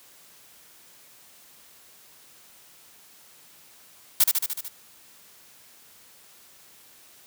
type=noise with echo; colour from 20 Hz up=blue; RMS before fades=-17 dBFS; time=4.2-4.24 s; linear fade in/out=5 ms; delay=74 ms; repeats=6; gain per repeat=-3 dB; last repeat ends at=4.684 s; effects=white hiss -53 dBFS RMS until 7.26 s + high-pass 80 Hz 12 dB/octave